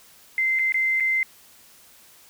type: tone with dropouts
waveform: sine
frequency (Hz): 2077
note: C7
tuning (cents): -13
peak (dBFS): -19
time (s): 0.38-1.23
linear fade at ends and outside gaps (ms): 1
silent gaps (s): 0.589-0.593 / 0.722-0.743 / 1-1.005
effects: white hiss -52 dBFS RMS until 2.29 s